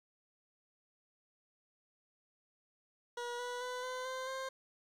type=tone with pitch steps; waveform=20% pulse; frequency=481.2 / 490.2 / 499.3 / 508.6 / 518.1 / 527.8 Hz; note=B4 / B4 / B4 / C5 / C5 / C5; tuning=-45 / -13 / +19 / -49 / -17 / +15 cents; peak=-34 dBFS; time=3.17-4.49 s; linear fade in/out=5 ms; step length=220 ms; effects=low-pass 8000 Hz 12 dB/octave + 11-bit